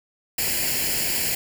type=noise with comb filter; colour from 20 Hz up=white; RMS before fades=-24 dBFS; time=0.38-1.35 s; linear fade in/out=5 ms; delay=0.41 ms; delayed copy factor=+0.75; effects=none